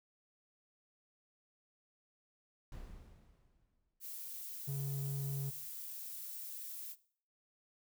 brown noise with exponential decay, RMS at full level -46 dBFS, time 2.72-4.01 s, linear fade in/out 2 ms, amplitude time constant 280 ms
violet noise, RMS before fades -46 dBFS, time 4-6.96 s, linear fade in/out 50 ms
triangle tone, 138.59 Hz, C#3, in tune, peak -34 dBFS, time 4.67-5.51 s, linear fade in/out 20 ms
effects noise-tail reverb RT60 0.5 s tail -18 dB re dry

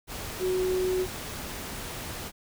sine tone in noise, 370 Hz, F#4, in tune, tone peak -24 dBFS, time 0.39-1.07 s, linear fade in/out 50 ms, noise pink, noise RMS -37 dBFS, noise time 0.07-2.32 s, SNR +10 dB, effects none

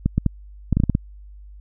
clicks, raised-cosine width 5 ms, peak -5 dBFS, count 9, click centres 0.06 / 0.18 / 0.263 / 0.727 / 0.77 / 0.801 / 0.837 / 0.897 / 0.951 s, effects added 50 Hz sine -39 dBFS peak until 1.6 s

